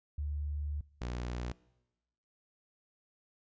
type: tone pair in turn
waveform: sine / sawtooth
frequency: 73.42 / 60.41 Hz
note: D2 / B1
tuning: 0 / -38 cents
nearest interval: minor third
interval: 338 cents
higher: first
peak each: -33 / -32 dBFS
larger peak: second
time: 0.18-0.81 / 1.01-1.52 s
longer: first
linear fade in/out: 5 ms
effects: noise-tail reverb RT60 1.0 s tail -22 dB re dry + resampled to 16000 Hz